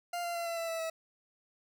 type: tone with pitch steps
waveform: 40% pulse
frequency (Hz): 698.5 / 690.1 / 681.8 / 673.5 / 665.4 / 657.4 / 649.5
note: F5 / F5 / F5 / E5 / E5 / E5 / E5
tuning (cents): 0 / -21 / -42 / +37 / +16 / -5 / -26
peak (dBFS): -33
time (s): 0.13-0.9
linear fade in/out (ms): 5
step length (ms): 110
effects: none